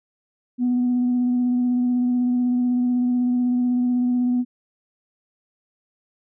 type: tone with vibrato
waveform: sine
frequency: 246.9 Hz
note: B3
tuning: in tune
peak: -16 dBFS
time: 0.58-4.45 s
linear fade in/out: 50 ms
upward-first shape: sine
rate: 16 Hz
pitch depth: 14 cents each way
effects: tanh soft clip ceiling -14 dBFS